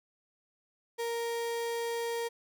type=tone; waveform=35% pulse; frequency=466.2 Hz; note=A#4; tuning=in tune; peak=-30 dBFS; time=0.98-2.29 s; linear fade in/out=20 ms; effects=none